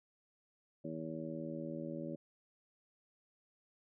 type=harmonic tone; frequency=80.3 Hz; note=E2; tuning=45 cents flat; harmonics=2 / 3 / 4 / 5 / 6 / 7; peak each=-46 / -45 / -45 / -51 / -57 / -46 dBFS; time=0.84-2.16 s; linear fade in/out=10 ms; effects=none